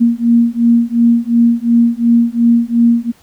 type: beating tone pair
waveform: sine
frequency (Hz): 233.1 / 235.9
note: A#3 / A#3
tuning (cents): 0 / +21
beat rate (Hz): 2.8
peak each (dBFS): -11 / -11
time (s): 0-3.12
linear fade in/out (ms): 20
effects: pink hiss -49 dBFS RMS until 3.22 s